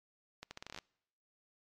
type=accelerating click train; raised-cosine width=0.2 ms; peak=-27 dBFS; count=11; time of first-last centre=0.43-0.787 s; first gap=80 ms; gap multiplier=0.8; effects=noise-tail reverb RT60 0.8 s tail -26 dB re dry + MP3 96 kbps